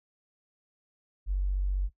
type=tone with tanh clipping; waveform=triangle; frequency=47.5 Hz; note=F#1; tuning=46 cents sharp; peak=-25 dBFS; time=1.26-1.9 s; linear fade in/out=50 ms; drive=3 dB; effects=noise-tail reverb RT60 0.1 s tail -19 dB re dry